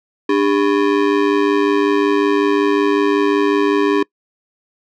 square ring-modulated tone, 349.2 Hz, F4, in tune, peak -10 dBFS, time 0.29-4.03 s, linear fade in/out 5 ms, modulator 52.7 Hz, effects noise-tail reverb RT60 0.1 s tail -25 dB re dry + low-pass 3000 Hz 12 dB/octave

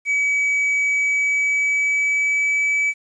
triangle tone with pitch glide, 2278 to 2294 Hz, C#7 to D7, +47 to -41 cents, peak -15 dBFS, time 0.05-2.94 s, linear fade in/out 50 ms, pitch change +12 cents, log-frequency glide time 0.83-2.69 s, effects resampled to 22050 Hz + 9-bit

